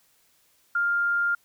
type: tone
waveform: sine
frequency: 1401 Hz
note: F6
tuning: 5 cents sharp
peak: -21 dBFS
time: 0.75-1.35 s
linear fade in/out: 5 ms
effects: white hiss -64 dBFS RMS until 1.44 s